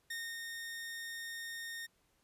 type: tone with ADSR envelope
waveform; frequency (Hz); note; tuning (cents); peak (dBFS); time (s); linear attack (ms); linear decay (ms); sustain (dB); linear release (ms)
sawtooth; 1840; A#6; -23; -35; 0.1-1.87; 7; 260; -3; 19
effects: pink hiss -74 dBFS RMS until 2.23 s + resampled to 32000 Hz